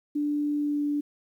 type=tone with pitch glide; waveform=sine; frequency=293.7 to 291.7 Hz; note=D4 to D4; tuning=0 to -12 cents; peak=-24 dBFS; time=0.15-1.01 s; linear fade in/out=10 ms; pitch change=-12 cents; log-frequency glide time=0.55-0.83 s; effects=10-bit